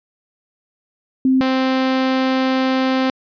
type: tone pair in turn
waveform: sine / sawtooth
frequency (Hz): 261.6 / 261.6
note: C4 / C4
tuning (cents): 0 / 0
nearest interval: unison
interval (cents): 0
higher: neither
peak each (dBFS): -11 / -11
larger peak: neither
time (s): 1.25-1.41 / 1.41-3.1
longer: second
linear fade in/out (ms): 2
effects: resampled to 11025 Hz